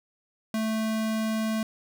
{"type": "tone", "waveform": "square", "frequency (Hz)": 220, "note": "A3", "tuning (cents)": 0, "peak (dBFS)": -26, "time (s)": [0.54, 1.63], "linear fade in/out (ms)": 2, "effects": []}